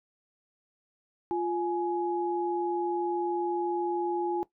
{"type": "tone pair together", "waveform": "sine", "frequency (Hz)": [349.2, 838.5], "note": ["F4", "G#5"], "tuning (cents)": [0, 16], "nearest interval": "octave + minor third", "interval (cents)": 1516, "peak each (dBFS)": [-28, -31], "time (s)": [1.31, 4.43], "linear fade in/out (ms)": 0, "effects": ["noise-tail reverb RT60 0.1 s tail -17 dB re dry"]}